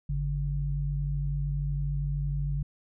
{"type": "tone pair together", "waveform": "sine", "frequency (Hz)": [50.84, 143.7], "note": ["G#1", "D3"], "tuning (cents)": [-36, -37], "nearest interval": "octave + tritone", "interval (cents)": 1799, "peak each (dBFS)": [-30, -29], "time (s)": [0.09, 2.63], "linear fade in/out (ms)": 5, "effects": []}